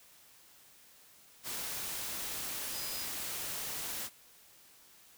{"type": "tone in noise", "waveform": "sine", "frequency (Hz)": 4978, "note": "D#8", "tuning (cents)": 0, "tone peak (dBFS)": -44, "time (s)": [2.7, 3.07], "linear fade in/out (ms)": 50, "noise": "white", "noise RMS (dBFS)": -39, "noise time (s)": [1.43, 4.1], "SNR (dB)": -8, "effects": ["white hiss -60 dBFS RMS until 5.17 s"]}